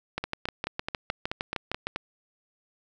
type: two click trains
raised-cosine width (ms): 0.3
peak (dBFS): -13 / -14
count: 12 / 9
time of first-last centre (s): 0.18-1.87 / 0.24-1.96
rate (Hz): 6.51 / 4.65
effects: none